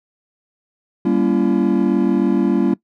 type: chord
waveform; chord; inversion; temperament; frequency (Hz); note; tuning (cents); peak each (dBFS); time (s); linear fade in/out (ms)
triangle; G diminished seventh; none; just; 196 / 235.2 / 282.2 / 338.7; G3 / Bb3 / Db4 / Fb4; 0 / +16 / +31 / +47; -17; 1.05-2.74; 5
effects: noise-tail reverb RT60 0.1 s tail -20 dB re dry